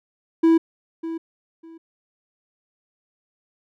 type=tone with echo; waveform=triangle; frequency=328 Hz; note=E4; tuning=9 cents flat; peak=-10 dBFS; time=0.43-0.58 s; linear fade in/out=10 ms; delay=600 ms; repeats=2; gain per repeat=-14 dB; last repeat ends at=1.78 s; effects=none